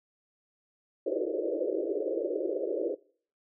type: band-pass noise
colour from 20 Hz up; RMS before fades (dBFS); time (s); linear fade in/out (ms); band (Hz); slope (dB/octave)
pink; -31; 1.06-2.95; 10; 320 to 590; 96
effects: noise-tail reverb RT60 0.5 s tail -22 dB re dry